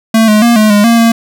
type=tone with pitch steps; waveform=square; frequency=223.6 / 212.4 / 235.9 / 214.5 / 206.1 / 232.2 / 229.6 Hz; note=A3 / G#3 / A#3 / A3 / G#3 / A#3 / A#3; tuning=+28 / +39 / +21 / -44 / -13 / -7 / -26 cents; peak=-5 dBFS; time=0.14-1.12 s; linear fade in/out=5 ms; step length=140 ms; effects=none